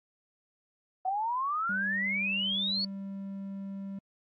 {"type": "exponential sweep", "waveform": "sine", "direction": "up", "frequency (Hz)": [735, 4515], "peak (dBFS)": -28, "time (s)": [1.05, 2.85], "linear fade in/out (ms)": 5}
{"type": "tone", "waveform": "triangle", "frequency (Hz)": 196, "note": "G3", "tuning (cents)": 0, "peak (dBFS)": -34, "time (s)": [1.69, 3.99], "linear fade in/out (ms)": 5}
{"effects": ["AAC 48 kbps"]}